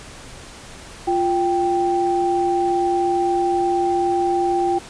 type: tone pair together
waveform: sine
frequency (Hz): 349.2 / 784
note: F4 / G5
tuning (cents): 0 / 0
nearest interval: octave + major second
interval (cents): 1400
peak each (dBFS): -19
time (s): 1.07-4.79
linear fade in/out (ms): 10
effects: pink hiss -39 dBFS RMS until 4.89 s + resampled to 22050 Hz